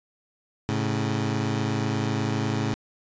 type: tone pair together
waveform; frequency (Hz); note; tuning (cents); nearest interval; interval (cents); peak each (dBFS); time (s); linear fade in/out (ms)
20% pulse; 108.3 / 136.45; A2 / C#3; -27 / -27; major third; 400; -21 / -23; 0.69-2.74; 0
effects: resampled to 16000 Hz